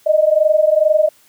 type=tone pair together; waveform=sine; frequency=606 / 628.3 Hz; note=D#5 / D#5; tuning=-46 / +17 cents; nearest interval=minor second; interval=63 cents; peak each=-13 dBFS; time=0.06-1.09 s; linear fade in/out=10 ms; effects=white hiss -52 dBFS RMS until 1.28 s + high-pass 80 Hz 12 dB/octave